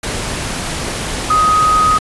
sine tone in noise, 1254 Hz, D#6, 13 cents sharp, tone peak -9 dBFS, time 1.3-1.98 s, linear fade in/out 5 ms, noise pink, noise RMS -21 dBFS, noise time 0.03-1.99 s, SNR +9 dB, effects resampled to 24000 Hz

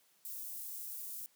white high-pass noise, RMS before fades -44 dBFS, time 0.25-1.26 s, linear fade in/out 0 ms, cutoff 11000 Hz, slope 12 dB/octave, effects white hiss -70 dBFS RMS until 1.35 s + high-pass 150 Hz 12 dB/octave

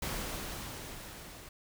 pink noise with level ramp, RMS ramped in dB -36 to -50 dBFS, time 0.02-1.49 s, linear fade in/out 5 ms, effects none

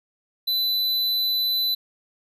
square tone, 4001 Hz, B7, 22 cents sharp, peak -21 dBFS, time 0.47-1.75 s, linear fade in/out 10 ms, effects none

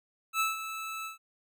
25% pulse tone with ADSR envelope, 1311 Hz, E6, 10 cents flat, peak -21 dBFS, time 0.33-1.18 s, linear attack 69 ms, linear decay 160 ms, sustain -11 dB, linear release 130 ms, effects none

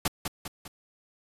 pink noise with echo, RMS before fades -25 dBFS, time 0.05-0.08 s, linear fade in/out 5 ms, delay 200 ms, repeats 3, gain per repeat -6 dB, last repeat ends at 0.68 s, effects resampled to 32000 Hz

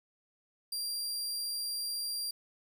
sawtooth tone, 4754 Hz, D8, 20 cents sharp, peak -31 dBFS, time 0.72-2.31 s, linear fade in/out 5 ms, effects none

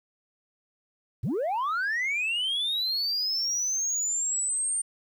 sine linear sweep, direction up, 82.1 to 8870 Hz, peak -23 dBFS, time 1.23-4.82 s, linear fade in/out 10 ms, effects tanh soft clip ceiling -24 dBFS + 10-bit

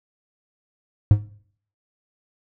triangle tone with exponential decay, 103.83 Hz, G#2, in tune, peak -4 dBFS, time 1.11-1.24 s, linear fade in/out 0 ms, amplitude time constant 27 ms, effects noise-tail reverb RT60 0.6 s tail -20 dB re dry

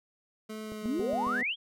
25% pulse tone with pitch glide, 216.6 to 206.2 Hz, A3 to G#3, -27 to -12 cents, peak -34 dBFS, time 0.49-1.42 s, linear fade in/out 10 ms, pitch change -85 cents, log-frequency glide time 0.63-1.25 s
click train, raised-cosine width 2 ms, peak -29 dBFS, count 5, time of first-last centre 0.72-1.269 s, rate 7.28 Hz
sine exponential sweep, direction up, 185.8 to 3384 Hz, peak -28 dBFS, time 0.82-1.56 s, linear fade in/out 50 ms
harmonic tone, 246.9 Hz, B3, in tune, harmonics 1 / 2 / 3, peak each -35 / -41 / -45 dBFS, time 1-1.43 s, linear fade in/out 2 ms
effects none

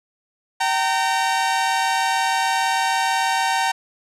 sawtooth tone pair together, 770.5 / 917 Hz, G5 / A#5, -30 / -29 cents, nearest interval minor third, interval 301 cents, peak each -17 dBFS, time 0.6-3.72 s, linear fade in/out 10 ms, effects low-pass 9000 Hz 12 dB/octave

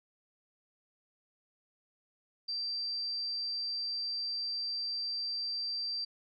sine tone, 4694 Hz, D8, 2 cents flat, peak -33 dBFS, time 2.48-6.05 s, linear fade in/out 10 ms, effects none

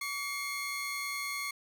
sawtooth tone pair together, 1139.5 / 2149 Hz, C#6 / C7, +47 / +46 cents, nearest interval major seventh, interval 1099 cents, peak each -36 / -32 dBFS, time 0.01-1.51 s, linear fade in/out 5 ms, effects none

